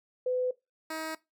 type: tone pair in turn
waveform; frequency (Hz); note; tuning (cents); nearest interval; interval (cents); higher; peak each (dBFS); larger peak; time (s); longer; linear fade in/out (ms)
sine / 10% pulse; 504 / 317.5; B4 / D#4; +35 / +35; minor sixth; 800; first; -26; neither; 0.26-0.51 / 0.9-1.15; neither; 5
effects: noise-tail reverb RT60 0.2 s tail -19 dB re dry

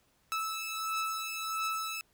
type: beating tone pair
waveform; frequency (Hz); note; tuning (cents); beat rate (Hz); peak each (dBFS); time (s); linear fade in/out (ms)
sawtooth; 1308 / 1309.5; E6 / E6; -14 / -12; 1.5; -34 / -31; 0.32-2.01; 0
effects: pink hiss -70 dBFS RMS until 2.13 s

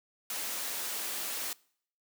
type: high-pass noise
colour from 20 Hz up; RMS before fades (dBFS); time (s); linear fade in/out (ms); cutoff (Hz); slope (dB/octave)
white; -36; 0.3-1.53; 2; 270; 12
effects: noise-tail reverb RT60 0.6 s tail -24 dB re dry

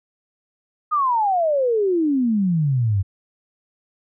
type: exponential sweep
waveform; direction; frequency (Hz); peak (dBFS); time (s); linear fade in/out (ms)
sine; down; 1258 to 92.5; -16; 0.91-3.03; 20
effects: none

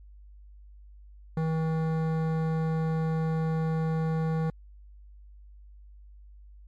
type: tone with hard clipping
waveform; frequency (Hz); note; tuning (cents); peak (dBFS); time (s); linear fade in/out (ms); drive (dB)
sine; 160.3; E3; -48; -27; 1.37-4.5; 2; 15
effects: added 50 Hz sine -47 dBFS peak until 6.67 s + MP3 96 kbps

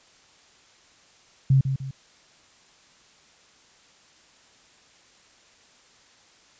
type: tone with echo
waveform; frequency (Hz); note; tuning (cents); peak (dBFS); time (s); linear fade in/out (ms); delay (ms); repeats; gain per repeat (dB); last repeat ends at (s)
sine; 134.4; C3; +47; -14; 1.5-1.61; 5; 150; 2; -8; 1.91
effects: white hiss -56 dBFS RMS until 6.59 s + resampled to 16000 Hz

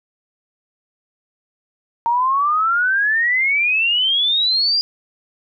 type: exponential sweep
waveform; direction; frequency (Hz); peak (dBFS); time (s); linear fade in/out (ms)
sine; up; 920 to 4886; -14; 2.06-4.81; 0
effects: none

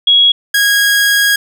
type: tone pair in turn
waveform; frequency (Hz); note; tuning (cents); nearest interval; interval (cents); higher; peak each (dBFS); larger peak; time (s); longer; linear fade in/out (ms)
sine / sawtooth; 3322 / 1643.8; G#7 / G#6; 0 / -18; octave; 1218; first; -5; neither; 0.07-0.32 / 0.54-1.36; second; 5
effects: none

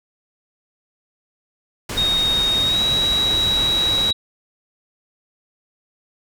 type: low-pass noise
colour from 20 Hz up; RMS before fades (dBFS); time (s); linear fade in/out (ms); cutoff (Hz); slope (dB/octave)
pink; -27; 1.89-4.11; 5; 9900; 12
type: tone with pitch glide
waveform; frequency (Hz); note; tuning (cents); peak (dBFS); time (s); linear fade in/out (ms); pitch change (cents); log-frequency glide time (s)
sine; 3730 to 3859; A#7 to B7; 0 to -41; -16; 1.97-4.13; 10; +59; 2.62-2.82
effects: none

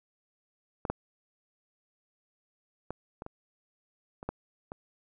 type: clicks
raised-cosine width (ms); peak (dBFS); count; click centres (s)
1; -19 / -15 / -21 / -25 / -26 / -28 / -18 / -25; 8; 0.852 / 0.9 / 2.906 / 3.221 / 3.264 / 4.229 / 4.29 / 4.719
effects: none

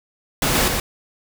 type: noise with echo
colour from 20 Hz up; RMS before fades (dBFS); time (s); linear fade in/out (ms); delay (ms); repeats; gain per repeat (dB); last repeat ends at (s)
pink; -19; 0.42-0.68; 2; 120; 1; -3; 0.8
effects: none

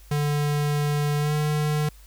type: tone with pitch glide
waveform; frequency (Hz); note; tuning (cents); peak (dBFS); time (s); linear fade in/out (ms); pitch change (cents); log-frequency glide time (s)
square; 146.9 to 150.42; D3 to D3; +1 to +42; -22; 0.11-1.89; 5; +41; 1.18-1.34
effects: added 50 Hz sine -46 dBFS peak until 2.06 s + white hiss -55 dBFS RMS until 2.06 s

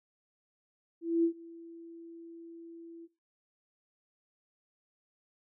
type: tone with ADSR envelope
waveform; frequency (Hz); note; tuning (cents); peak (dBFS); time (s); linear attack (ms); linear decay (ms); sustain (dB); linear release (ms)
sine; 334; E4; +23; -22; 1.01-3.08; 230; 88; -23; 37
effects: noise-tail reverb RT60 0.3 s tail -21 dB re dry

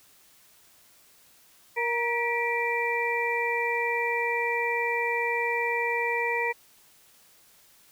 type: harmonic tone with a mistuned harmonic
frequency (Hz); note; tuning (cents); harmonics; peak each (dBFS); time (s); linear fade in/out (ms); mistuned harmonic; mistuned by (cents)
470.3; A#4; +15; 1 / 2 / 4 / 5; -30 / -30 / -30 / -30; 1.76-6.53; 20; 4; +58
effects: white hiss -58 dBFS RMS until 7.91 s

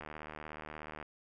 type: click train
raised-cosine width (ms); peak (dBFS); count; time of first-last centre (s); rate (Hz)
0.5; -29; 79; 0.01-1.027; 76.7
effects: none

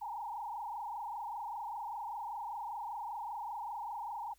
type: tone with frequency modulation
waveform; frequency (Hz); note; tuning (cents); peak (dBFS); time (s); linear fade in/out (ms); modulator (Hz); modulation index
sine; 881; A5; +2; -38; 0.01-4.34; 10; 25.1; 3.1
effects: added 50 Hz sine -70 dBFS peak until 4.38 s + white hiss -71 dBFS RMS until 4.38 s

